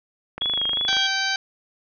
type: click train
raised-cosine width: 0.5 ms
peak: -17 dBFS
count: 16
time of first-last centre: 0.38-0.968 s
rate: 25.5 Hz
type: tone with vibrato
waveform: sine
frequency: 3322 Hz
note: G#7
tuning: in tune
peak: -21 dBFS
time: 0.41-1.07 s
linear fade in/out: 5 ms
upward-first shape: sine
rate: 2.9 Hz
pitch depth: 40 cents each way
type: harmonic tone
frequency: 776 Hz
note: G5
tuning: 18 cents flat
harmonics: 1 / 2 / 3 / 4 / 5 / 6 / 7 / 8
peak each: -31 / -25 / -31 / -30 / -30 / -28 / -40 / -35 dBFS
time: 0.88-1.36 s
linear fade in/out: 2 ms
effects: none